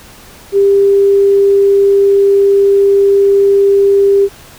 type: tone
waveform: sine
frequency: 397.4 Hz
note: G4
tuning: 24 cents sharp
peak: -5 dBFS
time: 0.52-4.29 s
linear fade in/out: 50 ms
effects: pink hiss -37 dBFS RMS until 4.58 s